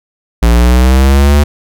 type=exponential sweep; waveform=square; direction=up; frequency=56.9 to 74.1 Hz; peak=-5 dBFS; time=0.42-1.44 s; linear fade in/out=10 ms; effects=none